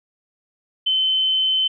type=tone; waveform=sine; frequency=3064 Hz; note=G7; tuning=40 cents flat; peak=-16 dBFS; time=0.86-1.68 s; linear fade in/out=10 ms; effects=none